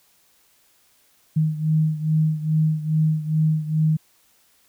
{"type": "beating tone pair", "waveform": "sine", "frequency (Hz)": [155.56, 157.96], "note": ["D#3", "D#3"], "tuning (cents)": [0, 26], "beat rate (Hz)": 2.4, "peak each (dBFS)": [-19, -23], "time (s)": [1.36, 3.97], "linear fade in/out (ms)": 10, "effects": ["white hiss -60 dBFS RMS until 4.68 s"]}